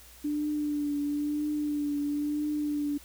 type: tone with vibrato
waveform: sine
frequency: 294.3 Hz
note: D4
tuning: 4 cents sharp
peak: -27 dBFS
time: 0.24-2.98 s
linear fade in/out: 10 ms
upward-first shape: triangle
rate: 1 Hz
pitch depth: 34 cents each way
effects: added 60 Hz sine -55 dBFS peak until 3.04 s + white hiss -53 dBFS RMS until 3.04 s